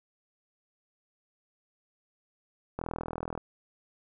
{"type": "click train", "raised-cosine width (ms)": 1, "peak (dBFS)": -20, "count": 25, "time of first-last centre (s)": [2.79, 3.377], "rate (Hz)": 40.9, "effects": []}